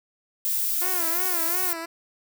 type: noise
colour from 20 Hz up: violet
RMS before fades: -25 dBFS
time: 0.45-1.73 s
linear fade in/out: 0 ms
type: tone with vibrato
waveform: 10% pulse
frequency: 349.2 Hz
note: F4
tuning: in tune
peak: -23 dBFS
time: 0.81-1.86 s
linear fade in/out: 10 ms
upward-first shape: sine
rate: 2.8 Hz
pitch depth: 110 cents each way
effects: none